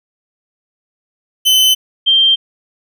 40% pulse / sine tone pair in turn, 3042 / 3160 Hz, F#7 / G7, +47 / +13 cents, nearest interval minor second, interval 66 cents, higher second, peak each -7 dBFS, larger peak neither, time 1.45-1.75 / 2.06-2.36 s, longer neither, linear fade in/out 20 ms, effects none

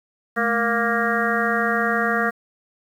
harmonic tone with a mistuned harmonic, 233.6 Hz, A#3, 4 cents sharp, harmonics 1 / 2 / 3 / 5 / 6 / 7 / 8, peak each -26 / -26 / -26 / -26 / -26 / -26 / -26 dBFS, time 0.36-2.31 s, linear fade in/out 20 ms, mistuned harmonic 1, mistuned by -130 cents, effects 8-bit

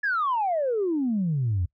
sine exponential sweep, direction down, 1736 to 82.41 Hz, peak -21 dBFS, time 0.03-1.66 s, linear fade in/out 10 ms, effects noise-tail reverb RT60 0.1 s tail -23 dB re dry + tanh soft clip ceiling -18 dBFS

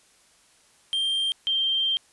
triangle / sine tone pair in turn, 3174 / 3159 Hz, G7 / G7, +21 / +13 cents, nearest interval unison, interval 8 cents, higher first, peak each -21 dBFS, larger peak neither, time 0.93-1.32 / 1.47-1.97 s, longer second, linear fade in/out 0 ms, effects white hiss -59 dBFS RMS until 2.12 s + resampled to 24000 Hz

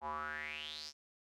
square tone with band-pass filter sweep, 76.2 Hz, D#2, 36 cents flat, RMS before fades -43 dBFS, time 0.01-0.93 s, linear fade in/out 50 ms, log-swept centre 840 to 5600 Hz, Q 7.1, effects none

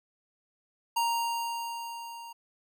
square tone with level ramp, 932.3 Hz, A#5, in tune, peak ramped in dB -25 to -43 dBFS, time 0.96-2.33 s, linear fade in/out 10 ms, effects none

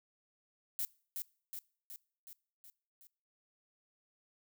violet noise with echo, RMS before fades -36 dBFS, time 0.79-0.85 s, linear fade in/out 0 ms, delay 370 ms, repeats 6, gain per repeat -4 dB, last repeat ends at 3.07 s, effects noise-tail reverb RT60 0.5 s tail -24 dB re dry

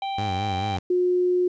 harmonic tone, 784 Hz, G5, in tune, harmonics 1 / 3 / 4 / 5, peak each -26 / -40 / -40 / -40 dBFS, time 0.02-0.77 s, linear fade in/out 2 ms
sawtooth tone with vibrato, 98 Hz, G2, in tune, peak -23 dBFS, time 0.18-0.79 s, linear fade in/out 5 ms, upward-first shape sine, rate 4.6 Hz, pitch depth 120 cents each way
sine tone, 360 Hz, F#4, 47 cents flat, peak -18 dBFS, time 0.9-1.48 s, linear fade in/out 5 ms
effects resampled to 16000 Hz + 10-bit

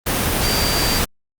sine tone in noise, 4699 Hz, D8, in tune, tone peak -23 dBFS, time 0.43-0.99 s, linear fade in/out 10 ms, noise pink, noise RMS -19 dBFS, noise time 0.06-1.05 s, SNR -7 dB, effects Opus 32 kbps

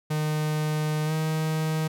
45% pulse tone with pitch glide, 153.3 to 157.34 Hz, D#3 to D#3, -25 to +20 cents, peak -24 dBFS, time 0.1-1.88 s, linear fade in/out 10 ms, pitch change +45 cents, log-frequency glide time 1.05-1.12 s, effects none

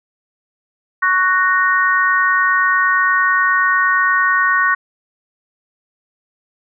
harmonic tone, 371 Hz, F#4, 5 cents sharp, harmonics 3 / 4 / 5, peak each -16 / -16 / -16 dBFS, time 1.02-4.75 s, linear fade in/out 10 ms, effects none

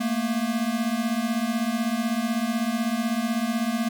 square beating tone pair, 220 / 236 Hz, A3 / A#3, 0 / +22 cents, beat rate 16 Hz, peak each -28 / -26 dBFS, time 0-3.89 s, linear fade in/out 10 ms, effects none

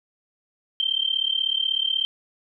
sine tone with amplitude modulation, 3136 Hz, G7, in tune, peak -17 dBFS, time 0.8-2.05 s, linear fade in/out 0 ms, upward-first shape sine, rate 36.3 Hz, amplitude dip 90%, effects none

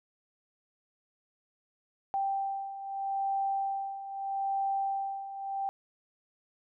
sine beating tone pair, 784 / 784.79 Hz, G5 / G5, 0 / +2 cents, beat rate 0.79 Hz, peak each -36 / -31 dBFS, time 2.14-5.69 s, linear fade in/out 0 ms, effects none

